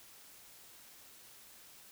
silence, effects white hiss -57 dBFS RMS until 1.91 s

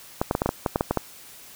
clicks, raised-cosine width 1 ms, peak -7 dBFS, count 11, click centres 0.215 / 0.311 / 0.351 / 0.419 / 0.46 / 0.491 / 0.662 / 0.759 / 0.809 / 0.91 / 0.973 s, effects white hiss -46 dBFS RMS until 1.55 s

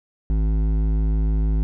sine tone with hard clipping, 53.1 Hz, G#1, 39 cents sharp, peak -19 dBFS, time 0.3-1.63 s, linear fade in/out 0 ms, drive 11 dB, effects none

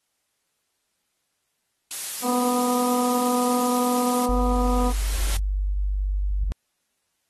blue noise, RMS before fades -29 dBFS, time 1.91-4.26 s, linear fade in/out 0 ms
harmonic tone, 246.9 Hz, B3, in tune, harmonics 1 / 2 / 3 / 4 / 5, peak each -24 / -27 / -29 / -30 / -31 dBFS, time 2.22-4.93 s, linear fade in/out 50 ms
white noise with exponential growth, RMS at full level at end -29 dBFS, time 2.79-5.37 s, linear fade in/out 5 ms, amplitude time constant 560 ms
sine tone, 49 Hz, G1, in tune, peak -21 dBFS, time 4.29-6.52 s, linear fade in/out 0 ms
effects white hiss -74 dBFS RMS until 7.29 s + AAC 32 kbps

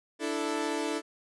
sawtooth chord, D suspended second, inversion none, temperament equal, 293.7 / 329.6 / 440 Hz, D4 / E4 / A4, 0 / 0 / 0 cents, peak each -30 dBFS, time 0.19-1.02 s, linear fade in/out 50 ms, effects resampled to 24000 Hz

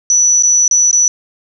sine tone with dropouts, 5930 Hz, F#8, 3 cents sharp, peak -7 dBFS, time 0.1-1.08 s, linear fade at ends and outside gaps 1 ms, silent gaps 0.425-0.434 / 0.679-0.711 / 0.912-0.929 s, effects none

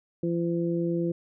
harmonic tone, 170.1 Hz, F3, 45 cents flat, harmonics 1 / 2 / 3, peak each -28 / -27 / -34 dBFS, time 0.23-1.12 s, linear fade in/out 5 ms, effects none

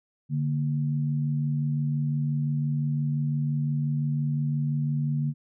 sine tone pair together, 146 / 231.8 Hz, D3 / A#3, -10 / -10 cents, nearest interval minor sixth, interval 800 cents, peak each -24 / -32 dBFS, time 0.29-5.34 s, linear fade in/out 50 ms, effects none

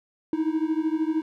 triangle beating tone pair, 311.1 / 324.1 Hz, D#4 / E4, 0 / -29 cents, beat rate 13 Hz, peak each -23 / -24 dBFS, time 0.33-1.22 s, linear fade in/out 2 ms, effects none

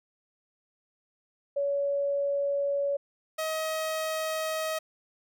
sine / sawtooth tone pair in turn, 564 / 633.1 Hz, C#5 / D#5, +30 / +30 cents, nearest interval major second, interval 200 cents, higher second, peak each -25 dBFS, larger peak neither, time 1.56-2.97 / 3.38-4.79 s, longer neither, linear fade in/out 10 ms, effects none

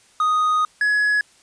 triangle tone pair in turn, 1244.5 / 1685.6 Hz, D#6 / G#6, 0 / +25 cents, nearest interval perfect fourth, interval 525 cents, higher second, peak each -14 / -14 dBFS, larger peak neither, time 0.2-0.65 / 0.81-1.21 s, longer first, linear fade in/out 2 ms, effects white hiss -54 dBFS RMS until 1.42 s + resampled to 22050 Hz

